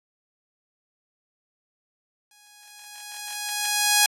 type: tone with exponential growth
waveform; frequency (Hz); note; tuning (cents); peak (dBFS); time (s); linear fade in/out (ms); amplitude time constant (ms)
5% pulse; 830.6; G#5; 0; -3; 2.31-4.06; 2; 380
effects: AAC 64 kbps